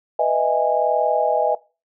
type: chord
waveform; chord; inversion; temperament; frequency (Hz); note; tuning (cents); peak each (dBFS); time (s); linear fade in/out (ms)
sine; E major seventh; second; just; 494.4 / 618.1 / 659.3 / 824.1; B4 / D#5 / E5 / G#5; +2 / -12 / 0 / -14; -23 / -20 / -21 / -21; 0.19-1.55; 5
effects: noise-tail reverb RT60 0.3 s tail -21 dB re dry